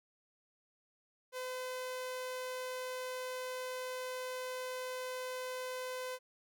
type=tone; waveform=sawtooth; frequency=509 Hz; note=C5; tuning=48 cents flat; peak=-35 dBFS; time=1.32-6.19 s; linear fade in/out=50 ms; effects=none